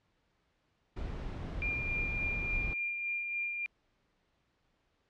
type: noise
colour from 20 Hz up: brown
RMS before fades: -38 dBFS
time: 0.96-2.74 s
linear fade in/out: 10 ms
type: tone with tremolo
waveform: sine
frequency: 2397 Hz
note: D7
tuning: 35 cents sharp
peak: -31 dBFS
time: 1.62-3.66 s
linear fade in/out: 0 ms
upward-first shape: sine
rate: 3.5 Hz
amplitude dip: 35%
effects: pink hiss -75 dBFS RMS until 5.09 s + low-pass 4000 Hz 12 dB/octave